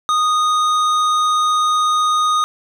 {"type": "tone with hard clipping", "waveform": "sine", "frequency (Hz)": 1238, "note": "D#6", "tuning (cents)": -9, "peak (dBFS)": -15, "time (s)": [0.09, 2.44], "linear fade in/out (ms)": 0, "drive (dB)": 11, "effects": []}